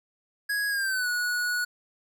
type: tone with pitch glide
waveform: square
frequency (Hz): 1661.2 to 1463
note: G#6 to F#6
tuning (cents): 0 to -20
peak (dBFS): -26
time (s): 0.49-1.65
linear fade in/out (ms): 10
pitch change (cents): -220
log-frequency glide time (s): 0.69-1.08
effects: none